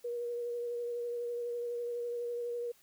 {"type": "tone with vibrato", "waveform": "sine", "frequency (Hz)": 477.8, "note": "A#4", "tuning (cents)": 43, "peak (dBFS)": -34, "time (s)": [0.04, 2.72], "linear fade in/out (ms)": 10, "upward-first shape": "sine", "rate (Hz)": 12, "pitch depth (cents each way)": 18, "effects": ["white hiss -65 dBFS RMS until 2.82 s"]}